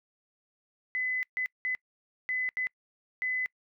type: tone bursts at uneven times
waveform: sine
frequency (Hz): 2015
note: B6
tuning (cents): +34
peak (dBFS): -28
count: 6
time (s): 0.95-1.23 / 1.37-1.46 / 1.65-1.75 / 2.29-2.49 / 2.57-2.67 / 3.22-3.46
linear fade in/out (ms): 0
effects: noise-tail reverb RT60 0.1 s tail -26 dB re dry